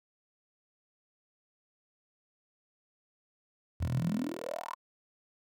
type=tone with high-pass filter sweep; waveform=10% pulse; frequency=40.74 Hz; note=E1; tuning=20 cents flat; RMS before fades=-34 dBFS; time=3.8-4.75 s; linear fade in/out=10 ms; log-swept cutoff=82 to 1100 Hz; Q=8.5; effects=none